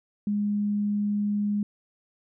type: tone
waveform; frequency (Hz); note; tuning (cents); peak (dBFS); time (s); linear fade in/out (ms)
sine; 206.2; G#3; -12; -23; 0.27-1.63; 2
effects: none